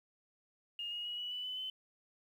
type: tone with pitch steps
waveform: sine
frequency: 2841 / 2874 / 2907 / 2941 / 2975 / 3010 / 3045 Hz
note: F7 / F7 / F#7 / F#7 / F#7 / F#7 / F#7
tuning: +29 / +49 / -31 / -11 / +9 / +29 / +49 cents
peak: -38 dBFS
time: 0.79-1.7 s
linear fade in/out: 2 ms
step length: 130 ms
effects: 11-bit